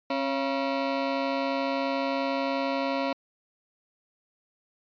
25% pulse ring-modulated tone, 411.4 Hz, G#4, 16 cents flat, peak -19 dBFS, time 0.1-3.13 s, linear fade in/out 5 ms, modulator 140 Hz, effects resampled to 11025 Hz

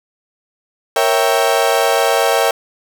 35% pulse chord, A# diminished seventh, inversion none, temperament equal, 466.2 / 554.4 / 659.3 / 784 Hz, A#4 / C#5 / E5 / G5, 0 / 0 / 0 / 0 cents, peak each -16 dBFS, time 0.96-2.51 s, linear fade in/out 2 ms, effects none

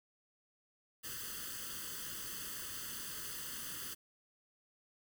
white noise with comb filter, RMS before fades -44 dBFS, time 1.03-3.95 s, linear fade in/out 20 ms, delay 0.64 ms, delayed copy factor +0.9, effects none

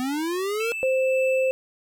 square linear sweep, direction up, 248.5 to 474.3 Hz, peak -25 dBFS, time 0-0.72 s, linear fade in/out 0 ms
triangle tone with tremolo, 2637 Hz, E7, in tune, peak -26 dBFS, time 0.6-1.51 s, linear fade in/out 5 ms, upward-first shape sine, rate 1.9 Hz, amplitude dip 30%
sine tone, 523.3 Hz, C5, in tune, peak -19 dBFS, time 0.83-1.51 s, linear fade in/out 0 ms
effects none

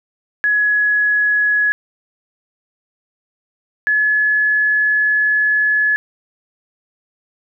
sine tone pair in turn, 1685 / 1705.6 Hz, G#6 / G#6, +25 / +46 cents, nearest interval unison, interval 21 cents, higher second, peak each -12 dBFS, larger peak neither, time 0.44-1.72 / 3.87-5.96 s, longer second, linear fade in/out 0 ms, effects none

